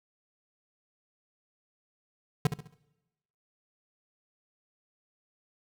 square tone with echo, 146.83 Hz, D3, in tune, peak -21 dBFS, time 2.45-2.47 s, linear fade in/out 2 ms, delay 68 ms, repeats 4, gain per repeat -9 dB, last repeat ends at 2.742 s, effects noise-tail reverb RT60 1.0 s tail -22 dB re dry

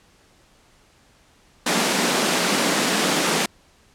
pink high-pass noise, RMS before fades -20 dBFS, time 1.66-3.46 s, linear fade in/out 5 ms, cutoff 170 Hz, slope 48 dB/octave, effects pink hiss -56 dBFS RMS until 3.94 s + low-pass 9000 Hz 12 dB/octave

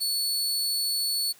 sawtooth tone, 4427 Hz, C#8, 3 cents flat, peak -22 dBFS, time 0-1.33 s, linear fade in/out 20 ms, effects white hiss -55 dBFS RMS until 1.39 s

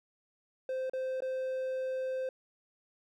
triangle tone with dropouts, 520 Hz, C5, 11 cents flat, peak -30 dBFS, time 0.69-2.29 s, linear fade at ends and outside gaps 2 ms, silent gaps 0.897-0.934 / 1.205-1.221 s, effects none

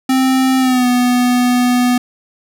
square tone with pitch glide, 261.6 to 246.9 Hz, C4 to B3, 0 to 0 cents, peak -11 dBFS, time 0.09-1.98 s, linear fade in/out 5 ms, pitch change -100 cents, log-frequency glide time 0.59-0.87 s, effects none

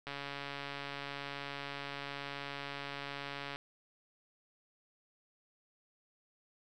click train, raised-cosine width 0.3 ms, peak -25 dBFS, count 493, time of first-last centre 0.07-3.559 s, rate 141 Hz, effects none

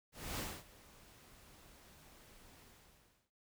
pink noise with ADSR envelope, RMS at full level -40 dBFS, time 0.12-3.31 s, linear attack 260 ms, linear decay 250 ms, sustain -21 dB, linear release 680 ms, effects noise-tail reverb RT60 0.2 s tail -23 dB re dry

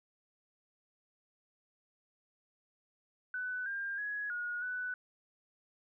sine tone with pitch steps, 1498 / 1600 / 1674 / 1444 / 1491 Hz, F#6 / G6 / G#6 / F#6 / F#6, +21 / +35 / +13 / -43 / +13 cents, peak -35 dBFS, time 3.34-4.94 s, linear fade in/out 2 ms, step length 320 ms, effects none

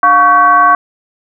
sine tone with frequency modulation, 1122 Hz, C#6, 21 cents sharp, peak -4 dBFS, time 0.03-0.75 s, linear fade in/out 2 ms, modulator 412 Hz, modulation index 0.79, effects none

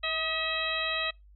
harmonic tone with a mistuned harmonic, 644 Hz, E5, 41 cents flat, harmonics 1 / 2 / 3 / 4 / 5 / 6, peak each -37 / -36 / -35 / -34 / -36 / -34 dBFS, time 0.03-1.11 s, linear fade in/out 10 ms, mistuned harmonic 2, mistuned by -39 cents, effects noise-tail reverb RT60 0.2 s tail -26 dB re dry + added 50 Hz sine -52 dBFS peak until 1.35 s

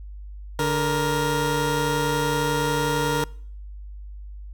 20% pulse tone pair together, 145.8 / 468.4 Hz, D3 / A#4, -12 / +8 cents, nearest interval octave + minor sixth, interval 2020 cents, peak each -20 / -18 dBFS, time 0.59-3.24 s, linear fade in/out 2 ms, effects noise-tail reverb RT60 0.6 s tail -25 dB re dry + added 50 Hz sine -35 dBFS peak until 4.53 s

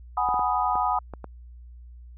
sine chord, G# minor seventh, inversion third, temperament equal, 740 / 830.6 / 987.8 / 1244.5 Hz, F#5 / G#5 / B5 / D#6, 0 / 0 / 0 / 0 cents, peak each -27 dBFS, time 0.17-0.99 s, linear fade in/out 5 ms
clicks, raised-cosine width 1 ms, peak -22 dBFS, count 6, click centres 0.288 / 0.342 / 0.394 / 0.755 / 1.137 / 1.243 s
effects added 60 Hz sine -42 dBFS peak until 2.17 s

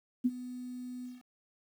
sine tone with ADSR envelope, 249.1 Hz, B3, 15 cents sharp, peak -22 dBFS, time 0.24-1.23 s, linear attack 17 ms, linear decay 41 ms, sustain -17 dB, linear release 180 ms, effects 10-bit

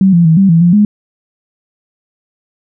sine tone with pitch steps, 191.6 / 171 / 160.9 / 194.5 / 165.5 / 173.8 / 208.2 Hz, G3 / F3 / E3 / G3 / E3 / F3 / G#3, -39 / -36 / -42 / -13 / +7 / -8 / +5 cents, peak -4 dBFS, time 0.01-0.85 s, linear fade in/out 2 ms, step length 120 ms, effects none

